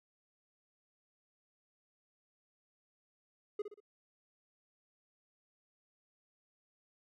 triangle tone with echo, 415.3 Hz, G#4, in tune, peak -31 dBFS, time 3.59-3.62 s, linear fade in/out 5 ms, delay 61 ms, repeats 3, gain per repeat -8 dB, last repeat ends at 3.803 s, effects none

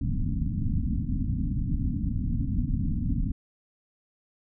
pink low-pass noise, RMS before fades -27 dBFS, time 0.01-3.32 s, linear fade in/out 5 ms, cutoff 280 Hz, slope 96 dB/octave, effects none

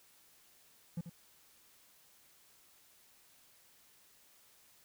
triangle tone with echo, 169.7 Hz, F3, 49 cents flat, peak -33 dBFS, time 0.97-1.01 s, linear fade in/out 5 ms, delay 87 ms, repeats 1, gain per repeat -9 dB, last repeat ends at 1.097 s, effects white hiss -65 dBFS RMS until 4.84 s

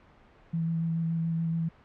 sine tone with vibrato, 164.81 Hz, E3, in tune, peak -26 dBFS, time 0.53-1.69 s, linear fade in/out 10 ms, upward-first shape square, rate 7 Hz, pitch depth 11 cents each way, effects pink hiss -57 dBFS RMS until 1.84 s + low-pass 2000 Hz 12 dB/octave

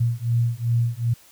sine beating tone pair, 116.54 / 119.14 Hz, A#2 / A#2, 0 / +38 cents, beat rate 2.6 Hz, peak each -22 dBFS, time 0-1.14 s, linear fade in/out 10 ms, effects white hiss -52 dBFS RMS until 1.31 s

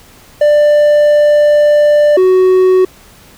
triangle tone pair in turn, 592 / 371.8 Hz, D5 / F#4, +14 / +8 cents, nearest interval minor sixth, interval 806 cents, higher first, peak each -3 dBFS, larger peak neither, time 0.41-2.17 / 2.17-2.85 s, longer first, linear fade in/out 5 ms, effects pink hiss -41 dBFS RMS until 3.37 s

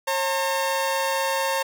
sawtooth tone pair together, 540 / 908.2 Hz, C#5 / A#5, -45 / -45 cents, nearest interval major sixth, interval 900 cents, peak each -21 dBFS, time 0.07-1.63 s, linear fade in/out 10 ms, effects none

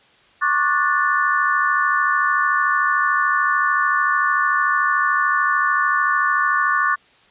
sine chord, D major seventh, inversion third, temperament just, 1101.2 / 1174.7 / 1468.3 / 1762 Hz, C#6 / D6 / F#6 / A6, -12 / 0 / -14 / +2 cents, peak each -21 dBFS, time 0.41-6.96 s, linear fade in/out 20 ms, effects white hiss -53 dBFS RMS until 7.3 s + resampled to 8000 Hz

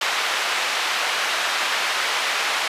white band-pass noise, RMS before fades -23 dBFS, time 0.01-2.68 s, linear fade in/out 5 ms, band 710 to 3000 Hz, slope 12 dB/octave, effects resampled to 32000 Hz

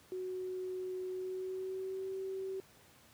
sine tone with pitch glide, 370 to 382.6 Hz, F#4 to G4, 0 to -42 cents, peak -37 dBFS, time 0.12-2.6 s, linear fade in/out 0 ms, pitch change +58 cents, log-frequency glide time 1.12-2.11 s, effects pink hiss -62 dBFS RMS until 3.13 s + high-pass 80 Hz 12 dB/octave

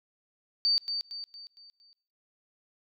sine tone with echo, 4600 Hz, D8, 37 cents flat, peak -22 dBFS, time 0.65-0.78 s, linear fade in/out 0 ms, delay 230 ms, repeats 5, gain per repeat -7 dB, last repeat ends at 1.93 s, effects noise-tail reverb RT60 1.0 s tail -24 dB re dry

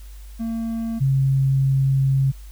triangle / sine tone pair in turn, 227.4 / 135.21 Hz, A#3 / C#3, -43 / -43 cents, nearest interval major sixth, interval 900 cents, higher first, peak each -21 / -15 dBFS, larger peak second, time 0.39-1 / 1-2.32 s, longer second, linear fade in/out 20 ms, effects added 50 Hz sine -36 dBFS peak until 2.51 s + white hiss -52 dBFS RMS until 2.51 s

